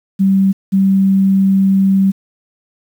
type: tone pair in turn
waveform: sine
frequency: 193.5 / 193.5 Hz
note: G3 / G3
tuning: -22 / -22 cents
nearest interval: unison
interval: 0 cents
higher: neither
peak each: -8 dBFS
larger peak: neither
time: 0.19-0.53 / 0.72-2.12 s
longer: second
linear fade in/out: 20 ms
effects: 7-bit